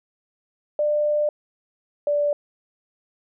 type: tone pair in turn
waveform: sine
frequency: 596 / 584.1 Hz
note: D5 / D5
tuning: +25 / -10 cents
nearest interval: unison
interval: 35 cents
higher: first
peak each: -18 / -18 dBFS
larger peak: neither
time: 0.79-1.29 / 2.07-2.33 s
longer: first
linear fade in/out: 2 ms
effects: none